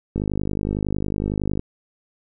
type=click train; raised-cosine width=3 ms; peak=-11 dBFS; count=74; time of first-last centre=0.16-1.594 s; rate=50.9 Hz; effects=none